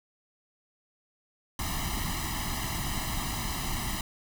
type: noise with comb filter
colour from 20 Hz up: pink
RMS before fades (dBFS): -32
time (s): 1.59-4.01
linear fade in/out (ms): 2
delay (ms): 1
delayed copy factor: +0.95
effects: none